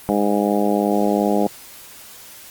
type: harmonic tone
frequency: 102.7 Hz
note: G#2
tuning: 19 cents flat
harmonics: 2 / 3 / 4 / 5 / 6 / 7 / 8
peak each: -20 / -22 / -23 / -24 / -25 / -25 / -26 dBFS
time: 0.09-1.47 s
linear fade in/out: 0 ms
effects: white hiss -41 dBFS RMS until 2.5 s + Opus 32 kbps

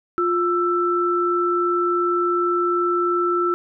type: tone pair together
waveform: sine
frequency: 351.9 / 1328.6 Hz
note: F4 / E6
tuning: +13 / +13 cents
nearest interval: octave + major seventh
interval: 2300 cents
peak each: -20 dBFS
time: 0.18-3.54 s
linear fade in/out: 0 ms
effects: none

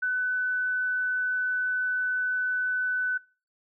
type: tone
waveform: sine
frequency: 1501 Hz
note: F#6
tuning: 24 cents sharp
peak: -24 dBFS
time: 0.02-3.18 s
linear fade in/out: 10 ms
effects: noise-tail reverb RT60 0.4 s tail -26 dB re dry

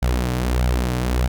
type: tone with flanger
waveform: sawtooth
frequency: 61.74 Hz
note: B1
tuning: in tune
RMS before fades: -20 dBFS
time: 0.02-1.28 s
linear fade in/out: 10 ms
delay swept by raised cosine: 1.3 to 6.9 ms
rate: 1.6 Hz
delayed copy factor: +0.6
effects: none

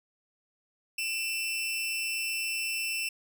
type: tone with amplitude modulation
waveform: sawtooth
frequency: 2673 Hz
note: E7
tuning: 23 cents sharp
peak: -24 dBFS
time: 0.98-3.09 s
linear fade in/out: 5 ms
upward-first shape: sine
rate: 272 Hz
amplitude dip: 55%
effects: none

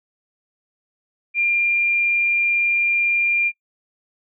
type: tone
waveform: sine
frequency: 2394 Hz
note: D7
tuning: 33 cents sharp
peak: -16 dBFS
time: 1.34-3.52 s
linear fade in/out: 50 ms
effects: noise-tail reverb RT60 0.1 s tail -20 dB re dry

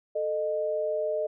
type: tone pair together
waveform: sine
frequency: 440 / 613.3 Hz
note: A4 / D#5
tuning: 0 / -25 cents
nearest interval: tritone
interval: 575 cents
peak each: -31 / -27 dBFS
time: 0.15-1.27 s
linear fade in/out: 10 ms
effects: none

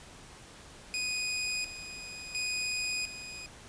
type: tone with tremolo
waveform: 20% pulse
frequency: 2489 Hz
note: D#7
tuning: in tune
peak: -26 dBFS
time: 0.94-3.46 s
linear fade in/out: 0 ms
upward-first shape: square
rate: 0.71 Hz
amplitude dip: 70%
effects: pink hiss -51 dBFS RMS until 3.68 s + resampled to 22050 Hz

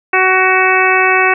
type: harmonic tone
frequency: 374.3 Hz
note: F#4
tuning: 20 cents sharp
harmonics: 1 / 2 / 3 / 4 / 5 / 6 / 7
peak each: -16 / -16 / -16 / -16 / -16 / -16 / -16 dBFS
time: 0.13-1.34 s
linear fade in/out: 5 ms
effects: none

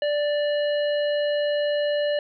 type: harmonic tone with a mistuned harmonic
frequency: 587.3 Hz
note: D5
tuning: in tune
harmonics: 1 / 3 / 5 / 7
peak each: -21 / -33 / -34 / -40 dBFS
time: 0.02-2.19 s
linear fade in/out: 2 ms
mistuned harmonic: 5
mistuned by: -18 cents
effects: none

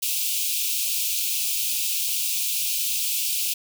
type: high-pass noise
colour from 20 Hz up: white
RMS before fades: -25 dBFS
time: 0.02-3.54 s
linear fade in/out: 10 ms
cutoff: 2400 Hz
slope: 96 dB/octave
effects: none

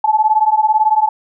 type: beating tone pair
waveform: sine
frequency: 855 / 873 Hz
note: A5 / A5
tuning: -50 / -14 cents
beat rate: 18 Hz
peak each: -13 dBFS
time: 0.04-1.09 s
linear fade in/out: 5 ms
effects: none

